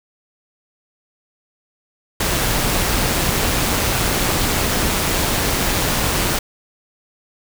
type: noise with amplitude modulation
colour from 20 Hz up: pink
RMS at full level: -17 dBFS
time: 2.2-6.39 s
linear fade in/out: 5 ms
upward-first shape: sine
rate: 188 Hz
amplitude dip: 35%
effects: none